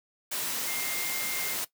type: tone in noise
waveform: sine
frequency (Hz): 2113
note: C7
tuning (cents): +16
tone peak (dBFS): -37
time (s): 0.67-1.54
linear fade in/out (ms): 10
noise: white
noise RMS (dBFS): -32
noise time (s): 0.31-1.65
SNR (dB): -8
effects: noise-tail reverb RT60 0.1 s tail -17 dB re dry + high-pass 150 Hz 12 dB/octave